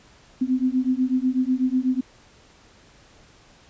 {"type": "beating tone pair", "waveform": "sine", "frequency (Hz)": [252.7, 260.8], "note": ["B3", "C4"], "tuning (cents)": [40, -5], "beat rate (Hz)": 8.1, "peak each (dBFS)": -22, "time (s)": [0.41, 2.01], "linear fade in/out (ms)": 10, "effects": ["pink hiss -53 dBFS RMS until 3.69 s", "resampled to 16000 Hz"]}